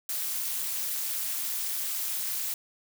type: noise with amplitude modulation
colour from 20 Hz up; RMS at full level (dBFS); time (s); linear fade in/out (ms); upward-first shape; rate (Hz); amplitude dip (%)
blue; -28; 0.09-2.54; 2; sine; 295; 80
effects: none